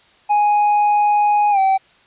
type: tone with pitch glide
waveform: triangle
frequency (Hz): 830.6 to 770.5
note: G#5 to G5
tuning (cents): 0 to -30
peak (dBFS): -10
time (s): 0.29-1.78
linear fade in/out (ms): 20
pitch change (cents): -130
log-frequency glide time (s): 1.51-1.59
effects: white hiss -52 dBFS RMS until 2.06 s + resampled to 8000 Hz